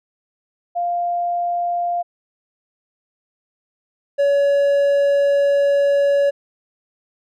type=tone pair in turn; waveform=sine / triangle; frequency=698.5 / 564.6 Hz; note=F5 / C#5; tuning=0 / +32 cents; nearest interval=major third; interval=368 cents; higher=first; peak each=-18 / -11 dBFS; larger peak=second; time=0.75-2.03 / 4.18-6.31 s; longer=second; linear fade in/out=20 ms; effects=none